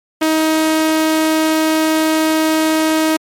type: tone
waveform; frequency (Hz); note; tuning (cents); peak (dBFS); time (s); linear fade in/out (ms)
sawtooth; 315.7; D#4; +25; -8; 0.21-3.17; 10
effects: MP3 64 kbps